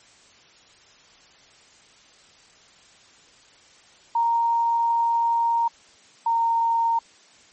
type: tone pair in turn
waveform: sine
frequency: 930 / 921.4 Hz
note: A#5 / A#5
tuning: -4 / -20 cents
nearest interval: unison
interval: 16 cents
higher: first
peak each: -18 dBFS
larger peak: neither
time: 4.15-5.68 / 6.26-6.99 s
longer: first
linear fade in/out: 5 ms
effects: white hiss -53 dBFS RMS until 7.52 s + MP3 32 kbps